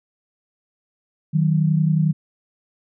sine tone pair together, 155.56 / 186.68 Hz, D#3 / F#3, 0 / +16 cents, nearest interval minor third, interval 316 cents, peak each -16 / -21 dBFS, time 1.33-2.13 s, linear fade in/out 20 ms, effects none

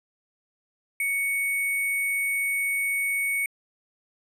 sine tone with sample-and-hold, 2226 Hz, C#7, 7 cents sharp, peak -23 dBFS, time 1-3.46 s, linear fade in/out 2 ms, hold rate 11025 Hz, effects resampled to 32000 Hz

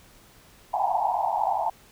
pink band-pass noise, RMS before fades -25 dBFS, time 0.73-1.7 s, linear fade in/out 10 ms, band 690 to 940 Hz, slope 96 dB/octave, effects pink hiss -54 dBFS RMS until 1.91 s

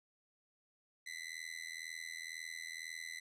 sawtooth tone with amplitude modulation, 2011 Hz, B6, 31 cents sharp, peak -36 dBFS, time 1.06-3.2 s, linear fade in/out 10 ms, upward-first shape sine, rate 82 Hz, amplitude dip 100%, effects low-pass 10000 Hz 12 dB/octave

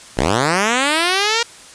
5% pulse linear sweep, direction up, 51.91 to 475.2 Hz, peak -3 dBFS, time 0.17-1.43 s, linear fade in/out 5 ms, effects white hiss -40 dBFS RMS until 1.74 s + resampled to 22050 Hz

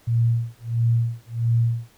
sine tone with tremolo, 116.54 Hz, A#2, in tune, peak -15 dBFS, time 0.07-1.93 s, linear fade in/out 10 ms, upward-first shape sine, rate 1.5 Hz, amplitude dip 100%, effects pink hiss -56 dBFS RMS until 1.97 s

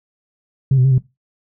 sine tone with pitch steps, 134.8 / 127.3 / 134.3 / 129.2 Hz, C#3 / C3 / C3 / C3, -48 / -47 / +46 / -21 cents, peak -8 dBFS, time 0.71-0.982 s, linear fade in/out 5 ms, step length 68 ms, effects noise-tail reverb RT60 0.2 s tail -18 dB re dry + tanh soft clip ceiling -7 dBFS

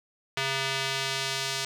square tone with band-pass filter sweep, 135.1 Hz, C#3, 44 cents flat, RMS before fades -30 dBFS, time 0.37-1.65 s, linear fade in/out 2 ms, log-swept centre 2800 to 4800 Hz, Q 1, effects none

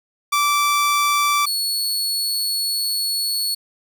sawtooth tone pair in turn, 1165 / 4398 Hz, D6 / C#8, -14 / -14 cents, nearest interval octave + major seventh, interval 2300 cents, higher second, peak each -12 / -17 dBFS, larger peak first, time 0.32-1.46 / 1.46-3.55 s, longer second, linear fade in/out 10 ms, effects none

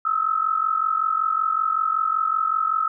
sine tone pair together, 1273.2 / 1318.5 Hz, D#6 / E6, +39 / 0 cents, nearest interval minor second, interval 61 cents, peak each -22 dBFS, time 0.05-2.88 s, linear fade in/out 5 ms, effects none

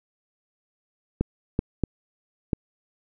clicks, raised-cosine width 3 ms, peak -9 dBFS, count 4, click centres 1.21 / 1.591 / 1.837 / 2.532 s, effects none

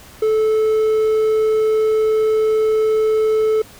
triangle tone, 435.7 Hz, A4, 17 cents flat, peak -11 dBFS, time 0.22-3.62 s, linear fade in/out 5 ms, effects pink hiss -42 dBFS RMS until 3.79 s

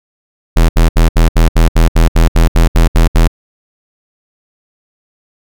square tone bursts, 41.25 Hz, E1, 2 cents sharp, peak -5 dBFS, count 14, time 0.56-3.277 s, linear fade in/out 10 ms, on 130 ms, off 69 ms, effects none

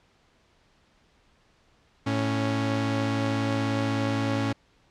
sawtooth tone pair together, 110.13 / 277.2 Hz, A2 / C#4, +2 / 0 cents, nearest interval octave + major third, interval 1598 cents, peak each -23 dBFS, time 2.06-4.53 s, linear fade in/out 10 ms, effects pink hiss -63 dBFS RMS until 4.9 s + low-pass 5000 Hz 12 dB/octave

